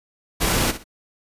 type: noise with echo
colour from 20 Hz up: pink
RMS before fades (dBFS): -20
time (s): 0.4-0.72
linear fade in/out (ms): 20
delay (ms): 61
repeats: 2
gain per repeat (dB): -12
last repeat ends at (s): 0.842
effects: resampled to 32000 Hz